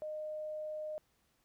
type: tone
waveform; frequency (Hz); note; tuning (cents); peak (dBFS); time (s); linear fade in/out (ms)
sine; 614; D#5; -23; -38; 0.02-0.98; 0
effects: pink hiss -75 dBFS RMS until 1.44 s